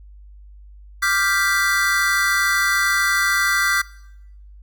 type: chord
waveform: square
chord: G dominant seventh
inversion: second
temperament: equal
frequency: 1174.7 / 1396.9 / 1568 / 1975.5 Hz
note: D6 / F6 / G6 / B6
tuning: 0 / 0 / 0 / 0 cents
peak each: -25 / -24 / -22 / -22 dBFS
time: 1.02-3.82 s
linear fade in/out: 10 ms
effects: noise-tail reverb RT60 0.9 s tail -23 dB re dry + added 50 Hz sine -40 dBFS peak until 4.62 s